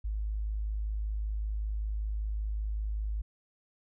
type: tone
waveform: sine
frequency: 52.6 Hz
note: G#1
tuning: 23 cents sharp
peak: -30 dBFS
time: 0.04-3.22 s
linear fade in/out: 10 ms
effects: none